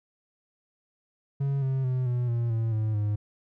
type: tone with pitch steps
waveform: triangle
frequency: 138.59 / 133.1 / 127.82 / 122.76 / 117.89 / 113.22 / 108.74 / 104.43 Hz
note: C#3 / C3 / C3 / B2 / A#2 / A2 / A2 / G#2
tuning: 0 / +30 / -40 / -10 / +20 / +50 / -20 / +10 cents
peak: -22 dBFS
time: 1.4-3.16 s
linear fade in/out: 10 ms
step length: 220 ms
effects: none